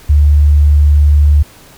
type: tone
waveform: sine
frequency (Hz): 73.42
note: D2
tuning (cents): 0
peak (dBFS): -4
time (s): 0.09-1.43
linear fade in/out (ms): 10
effects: pink hiss -40 dBFS RMS until 1.77 s